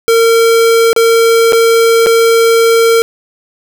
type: tone with dropouts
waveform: square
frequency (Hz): 457.8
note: A#4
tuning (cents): -31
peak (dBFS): -6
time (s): 0.08-3.02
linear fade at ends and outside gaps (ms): 0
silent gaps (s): 0.93-0.963 / 1.523-1.531 / 2.062-2.068
effects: none